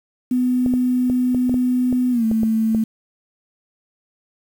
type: tone with pitch glide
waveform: sine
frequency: 250.4 to 221.8 Hz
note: B3 to A3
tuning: +24 to +14 cents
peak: -15 dBFS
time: 0.31-2.84 s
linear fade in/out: 5 ms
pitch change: -210 cents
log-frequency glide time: 2.11-2.25 s
type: clicks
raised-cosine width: 2 ms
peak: -14 dBFS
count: 10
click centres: 0.662 / 0.738 / 1.099 / 1.347 / 1.495 / 1.542 / 1.927 / 2.314 / 2.433 / 2.748 s
effects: 7-bit